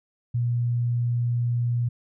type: tone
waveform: sine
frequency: 120 Hz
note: B2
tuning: 49 cents flat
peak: -21 dBFS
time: 0.34-1.89 s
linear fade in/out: 10 ms
effects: none